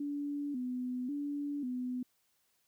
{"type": "tone with vibrato", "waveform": "sine", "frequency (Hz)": 268.6, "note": "C4", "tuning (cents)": 46, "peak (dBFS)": -34, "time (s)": [0, 2.03], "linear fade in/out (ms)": 5, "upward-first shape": "square", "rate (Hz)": 0.92, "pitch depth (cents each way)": 120, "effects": ["white hiss -75 dBFS RMS until 2.67 s"]}